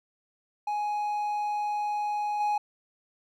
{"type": "tone with level steps", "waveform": "triangle", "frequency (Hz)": 834, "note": "G#5", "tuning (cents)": 7, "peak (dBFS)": [-25, -22], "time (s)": [0.67, 2.58], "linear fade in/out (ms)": 5, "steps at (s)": 2.4, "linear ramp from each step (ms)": 5, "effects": []}